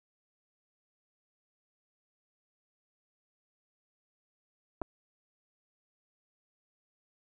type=clicks; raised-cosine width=1 ms; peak=-22 dBFS; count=2; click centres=4.816 / 4.819 s; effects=none